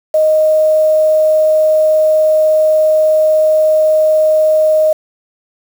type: tone with quantisation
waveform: sine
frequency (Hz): 622.3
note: D#5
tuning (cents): 0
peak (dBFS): -7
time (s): 0.14-4.93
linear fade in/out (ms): 5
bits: 5
effects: none